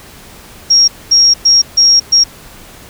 sine tone bursts at uneven times, 5588 Hz, F8, in tune, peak -4 dBFS, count 5, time 0.7-0.88 / 1.11-1.34 / 1.45-1.62 / 1.77-2 / 2.12-2.24 s, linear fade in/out 10 ms, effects pink hiss -36 dBFS RMS until 2.89 s

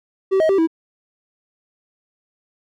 triangle tone with pitch steps, 384.1 / 633 / 389.4 / 325.8 Hz, G4 / D#5 / G4 / E4, -35 / +30 / -12 / -20 cents, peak -11 dBFS, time 0.31-0.674 s, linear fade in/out 20 ms, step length 91 ms, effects none

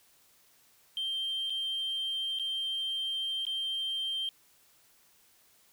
triangle tone with dropouts, 3153 Hz, G7, 9 cents sharp, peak -28 dBFS, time 0.97-4.29 s, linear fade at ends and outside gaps 1 ms, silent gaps 1.498-1.503 / 2.388-2.396 / 3.452-3.467 s, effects tanh soft clip ceiling -27 dBFS + white hiss -64 dBFS RMS until 5.72 s

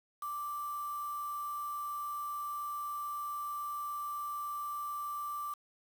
sine tone with quantisation, 1174.7 Hz, D6, in tune, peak -36 dBFS, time 0.22-5.54 s, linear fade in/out 5 ms, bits 8, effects none

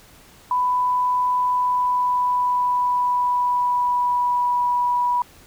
sine tone with pitch glide, 995 to 977.3 Hz, B5 to B5, +13 to -18 cents, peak -17 dBFS, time 0.51-5.22 s, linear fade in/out 2 ms, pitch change -31 cents, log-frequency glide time 1.41-4.67 s, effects pink hiss -49 dBFS RMS until 5.46 s

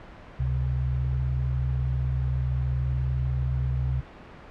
sine tone pair together, 68.3 / 128.84 Hz, C#2 / C3, -25 / -26 cents, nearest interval major seventh, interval 1099 cents, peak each -26 dBFS, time 0.39-4.01 s, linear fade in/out 10 ms, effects pink hiss -45 dBFS RMS until 4.5 s + low-pass 2000 Hz 12 dB/octave

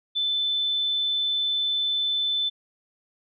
sine tone, 3520 Hz, A7, in tune, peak -22 dBFS, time 0.15-2.5 s, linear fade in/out 20 ms, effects none

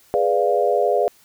sine chord, G# diminished seventh, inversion none, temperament equal, 415.3 / 493.9 / 587.3 / 698.5 Hz, G#4 / B4 / D5 / F5, 0 / 0 / 0 / 0 cents, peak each -21 dBFS, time 0.14-1.08 s, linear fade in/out 0 ms, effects white hiss -54 dBFS RMS until 1.24 s

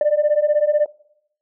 sine beating tone pair, 587.3 / 603.3 Hz, D5 / D5, 0 / +46 cents, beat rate 16 Hz, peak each -16 dBFS, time 0.01-0.86 s, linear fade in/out 2 ms, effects noise-tail reverb RT60 0.7 s tail -20 dB re dry + tanh soft clip ceiling -9 dBFS

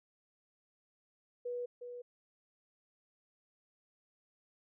sine tone with echo, 487.5 Hz, B4, 23 cents flat, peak -36 dBFS, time 1.45-1.66 s, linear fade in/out 10 ms, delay 360 ms, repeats 1, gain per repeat -7 dB, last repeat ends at 2.02 s, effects none

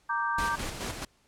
sine chord, G minor, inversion first, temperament equal, 932.3 / 1174.7 / 1568 Hz, Bb5 / D6 / G6, 0 / 0 / 0 cents, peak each -31 dBFS, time 0.09-0.56 s, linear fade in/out 10 ms
pink noise with tremolo, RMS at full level -34 dBFS, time 0.38-1.05 s, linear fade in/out 5 ms, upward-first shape square, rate 4.7 Hz, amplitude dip 45%
effects pink hiss -66 dBFS RMS until 1.27 s + low-pass 10000 Hz 12 dB/octave

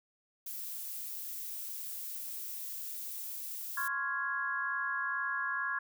violet noise, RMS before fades -41 dBFS, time 0.46-3.88 s, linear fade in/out 5 ms
sine chord, Db major seventh, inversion third, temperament equal, 1046.5 / 1108.7 / 1396.9 / 1661.2 Hz, C6 / Db6 / F6 / Ab6, 0 / 0 / 0 / 0 cents, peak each -40 / -40 / -39 / -34 dBFS, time 3.77-5.79 s, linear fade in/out 5 ms
effects none

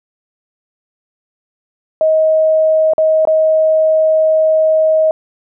sine tone with dropouts, 631 Hz, D#5, 24 cents sharp, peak -8 dBFS, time 2.01-5.11 s, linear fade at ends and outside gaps 1 ms, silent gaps 2.935-2.981 / 3.252-3.273 s, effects none

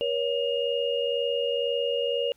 sine tone cluster, 476 / 558 / 2846 Hz, A#4 / C#5 / F7, +36 / +11 / +32 cents, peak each -27 / -28 / -31 dBFS, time 0.01-2.32 s, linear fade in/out 0 ms, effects pink hiss -63 dBFS RMS until 2.36 s

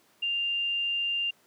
sine tone, 2794 Hz, F7, in tune, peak -26 dBFS, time 0.22-1.31 s, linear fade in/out 10 ms, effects pink hiss -63 dBFS RMS until 1.46 s + high-pass 200 Hz 12 dB/octave

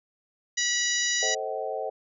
harmonic tone, 973 Hz, B5, 26 cents flat, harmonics 2 / 3 / 4 / 5 / 6 / 7, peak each -29 / -34 / -31 / -34 / -29 / -31 dBFS, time 0.57-1.35 s, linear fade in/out 10 ms
sine chord, A diminished seventh, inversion none, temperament just, 440 / 528 / 633.6 / 760.3 Hz, A4 / C5 / Eb5 / Gb5, 0 / +16 / +31 / +47 cents, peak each -34 dBFS, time 1.22-1.9 s, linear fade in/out 10 ms
effects none

